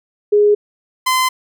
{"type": "tone pair in turn", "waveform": ["sine", "sawtooth"], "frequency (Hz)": [414.9, 1029.3], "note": ["G#4", "C6"], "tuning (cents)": [-2, -29], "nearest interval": "octave + major third", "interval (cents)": 1573, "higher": "second", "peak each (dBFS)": [-8, -9], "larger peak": "first", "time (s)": [[0.32, 0.55], [1.06, 1.29]], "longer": "neither", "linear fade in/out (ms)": 10, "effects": []}